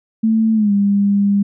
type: tone with pitch glide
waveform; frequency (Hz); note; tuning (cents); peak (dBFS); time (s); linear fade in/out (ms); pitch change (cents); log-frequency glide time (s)
sine; 221.9 to 201.1; A3 to G3; +15 to +44; -11; 0.23-1.43; 10; -171; 0.54-0.72
effects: none